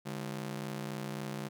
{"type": "ring-modulated tone", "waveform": "sawtooth", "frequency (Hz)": 174.61, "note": "F3", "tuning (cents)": 0, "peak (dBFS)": -30, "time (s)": [0.05, 1.49], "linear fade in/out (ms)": 20, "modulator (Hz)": 31.9, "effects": []}